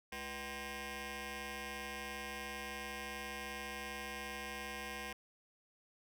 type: ring-modulated tone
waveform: 10% pulse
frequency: 277.2 Hz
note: C#4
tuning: in tune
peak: -31 dBFS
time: 0.12-5.13 s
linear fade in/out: 5 ms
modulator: 1320 Hz
effects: none